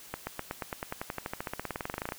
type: accelerating click train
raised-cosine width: 0.5 ms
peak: -18 dBFS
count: 29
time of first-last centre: 0.14-2.122 s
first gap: 130 ms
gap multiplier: 0.95
effects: white hiss -50 dBFS RMS until 2.18 s